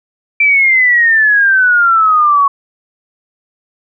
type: exponential sweep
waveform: sine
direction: down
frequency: 2349 to 1106 Hz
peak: -6 dBFS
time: 0.4-2.48 s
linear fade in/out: 5 ms
effects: none